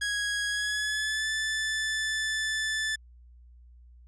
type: tone with pitch glide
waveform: sawtooth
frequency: 1656 to 1752.4 Hz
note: G#6 to A6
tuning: -5 to -7 cents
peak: -24 dBFS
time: 0.01-2.96 s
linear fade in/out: 10 ms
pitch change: +98 cents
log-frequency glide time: 0.47-1.29 s
effects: added 60 Hz sine -50 dBFS peak until 4.07 s + resampled to 22050 Hz